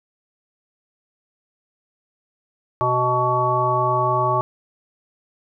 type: harmonic tone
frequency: 124.9 Hz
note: B2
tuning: 20 cents sharp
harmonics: 1 / 3 / 5 / 7 / 9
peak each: -25 / -26 / -24 / -23 / -20 dBFS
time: 2.81-4.41 s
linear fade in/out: 0 ms
effects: none